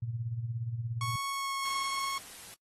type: tone with tremolo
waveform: sine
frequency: 116.54 Hz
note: A#2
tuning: in tune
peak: -30 dBFS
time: 0.02-1.16 s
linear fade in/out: 5 ms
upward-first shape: sine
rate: 17 Hz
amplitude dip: 65%
type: tone with pitch glide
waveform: sawtooth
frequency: 1105 to 1094.8 Hz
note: C#6 to C#6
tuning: -6 to -22 cents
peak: -29 dBFS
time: 1.01-2.18 s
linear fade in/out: 2 ms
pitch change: -16 cents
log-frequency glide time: 1.29-1.53 s
type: noise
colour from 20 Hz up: white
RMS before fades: -48 dBFS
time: 1.65-2.54 s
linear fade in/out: 0 ms
effects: noise-tail reverb RT60 0.1 s tail -22 dB re dry + AAC 32 kbps